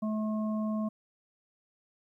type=harmonic tone; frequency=215.5 Hz; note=A3; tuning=36 cents flat; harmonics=1 / 3 / 5; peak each=-29 / -39 / -43 dBFS; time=0.02-0.89 s; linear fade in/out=10 ms; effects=12-bit